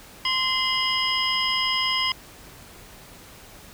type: tone cluster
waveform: sine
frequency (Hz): 1041 / 2064 / 2899 / 3200 / 5070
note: C6 / C7 / F#7 / G7 / D#8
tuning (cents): -9 / -24 / -36 / +35 / +32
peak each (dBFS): -27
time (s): 0.25-2.12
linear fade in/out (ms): 2
effects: tanh soft clip ceiling -12 dBFS + pink hiss -46 dBFS RMS until 3.73 s